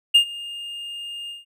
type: tone with ADSR envelope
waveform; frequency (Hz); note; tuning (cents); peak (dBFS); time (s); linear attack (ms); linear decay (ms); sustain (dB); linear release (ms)
triangle; 2823; F7; +18; -7; 0.14-1.45; 13; 90; -22; 160
effects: none